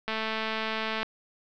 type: click train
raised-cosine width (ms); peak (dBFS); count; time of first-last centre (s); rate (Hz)
0.3; -15; 210; 0.08-1.03; 220
effects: low-pass 5000 Hz 12 dB/octave